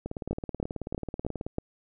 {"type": "two click trains", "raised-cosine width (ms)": 2, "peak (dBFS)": [-15, -20], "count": [5, 27], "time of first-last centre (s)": [[0.31, 1.584], [0.06, 1.465]], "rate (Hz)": [3.14, 18.5], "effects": []}